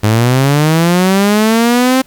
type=linear sweep; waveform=sawtooth; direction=up; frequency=103.4 to 264.4 Hz; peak=-4 dBFS; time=0.03-2.02 s; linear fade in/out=10 ms; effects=pink hiss -46 dBFS RMS until 2.06 s